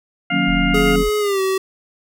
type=chord; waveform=sine; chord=D# minor seventh; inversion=none; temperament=equal; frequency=155.56 / 185 / 233.1 / 277.2 Hz; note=D#3 / F#3 / A#3 / C#4; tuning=0 / 0 / 0 / 0 cents; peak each=-26 / -20 / -24 / -20 dBFS; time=0.3-1.05 s; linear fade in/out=50 ms
type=harmonic tone; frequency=705 Hz; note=F5; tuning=16 cents sharp; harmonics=1 / 2 / 3 / 4; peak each=-26 / -24 / -22 / -26 dBFS; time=0.3-0.96 s; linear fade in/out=5 ms
type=tone; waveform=sine; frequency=41.68 Hz; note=E1; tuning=20 cents sharp; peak=-21 dBFS; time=0.47-1.1 s; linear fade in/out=20 ms
type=tone with pitch glide; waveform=square; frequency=421.1 to 381.7 Hz; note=G#4 to G4; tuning=+24 to -46 cents; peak=-17 dBFS; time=0.74-1.58 s; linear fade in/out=5 ms; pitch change=-170 cents; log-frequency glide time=1.19-1.41 s
effects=none